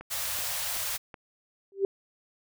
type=click train; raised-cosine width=0.5 ms; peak=-27 dBFS; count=4; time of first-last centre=0.01-1.142 s; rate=2.65 Hz
type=band-stop noise; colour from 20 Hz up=white; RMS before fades=-32 dBFS; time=0.1-0.98 s; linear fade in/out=20 ms; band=140 to 520 Hz; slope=48 dB/octave
type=tone with exponential growth; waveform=sine; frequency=392 Hz; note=G4; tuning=in tune; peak=-18 dBFS; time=1.72-1.85 s; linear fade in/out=1 ms; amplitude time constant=28 ms
effects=none